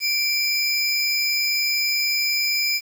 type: tone pair together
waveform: square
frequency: 2349 / 5022 Hz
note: D7 / D#8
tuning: 0 / +15 cents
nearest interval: octave + minor second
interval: 1315 cents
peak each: -23 dBFS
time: 0-2.81 s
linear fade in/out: 50 ms
effects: 8-bit

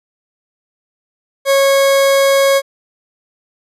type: tone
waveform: 40% pulse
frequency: 549 Hz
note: C#5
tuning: 17 cents flat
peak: -8 dBFS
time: 1.45-2.62 s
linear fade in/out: 50 ms
effects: resampled to 32000 Hz

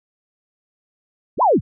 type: linear two-way sweep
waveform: sine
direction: up then down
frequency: 43.65 to 1046.5 to 43.65 Hz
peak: -11 dBFS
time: 1.37-1.61 s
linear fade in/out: 50 ms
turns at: 1.42 s
effects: none

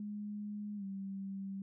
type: tone with pitch glide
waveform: sine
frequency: 207.7 to 194.91 Hz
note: G#3 to G3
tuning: 0 to -10 cents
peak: -39 dBFS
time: 0-1.62 s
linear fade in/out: 2 ms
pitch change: -110 cents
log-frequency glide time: 0.76-0.84 s
effects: none

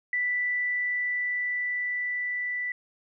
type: tone with level ramp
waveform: sine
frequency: 1975.5 Hz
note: B6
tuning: in tune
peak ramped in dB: -24 to -28 dBFS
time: 0.13-2.72 s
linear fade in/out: 2 ms
effects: none

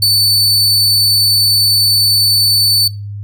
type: tone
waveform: 40% pulse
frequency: 4510 Hz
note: C#8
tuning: 29 cents sharp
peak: -7 dBFS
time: 0.02-2.88 s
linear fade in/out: 5 ms
effects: noise-tail reverb RT60 0.3 s tail -23 dB re dry + added 102 Hz sine -22 dBFS peak until 3.23 s

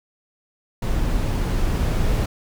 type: noise with level ramp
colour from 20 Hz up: brown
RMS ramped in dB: -22 to -19 dBFS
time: 0.82-2.26 s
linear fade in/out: 5 ms
effects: none

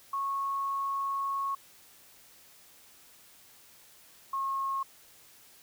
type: tone pair in turn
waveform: sine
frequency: 1100 / 1084.9 Hz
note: C#6 / C#6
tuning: -14 / -38 cents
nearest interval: unison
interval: 24 cents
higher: first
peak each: -29 / -29 dBFS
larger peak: neither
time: 0.13-1.55 / 4.33-4.83 s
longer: first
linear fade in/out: 5 ms
effects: white hiss -57 dBFS RMS until 5.62 s

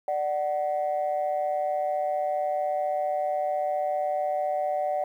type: tone pair together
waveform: sine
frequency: 592 / 747.6 Hz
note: D5 / F#5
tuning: +14 / +18 cents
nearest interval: major third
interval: 404 cents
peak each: -26 dBFS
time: 0.08-5.04 s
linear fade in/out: 2 ms
effects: tanh soft clip ceiling -19 dBFS + 10-bit

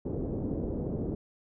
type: low-pass noise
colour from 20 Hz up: white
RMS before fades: -33 dBFS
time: 0.05-1.15 s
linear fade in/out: 5 ms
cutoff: 420 Hz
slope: 24 dB/octave
effects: none

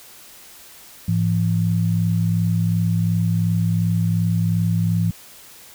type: tone pair together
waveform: sine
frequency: 106.84 / 169.6 Hz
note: G#2 / E3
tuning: +50 / +50 cents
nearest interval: minor sixth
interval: 800 cents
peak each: -19 dBFS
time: 1.08-5.11 s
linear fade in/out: 5 ms
effects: white hiss -44 dBFS RMS until 5.74 s

